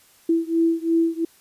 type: beating tone pair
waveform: sine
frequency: 329.6 / 332.5 Hz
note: E4 / E4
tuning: 0 / +15 cents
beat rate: 2.9 Hz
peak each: -20 / -21 dBFS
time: 0.29-1.25 s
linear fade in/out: 5 ms
effects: white hiss -55 dBFS RMS until 1.4 s + resampled to 32000 Hz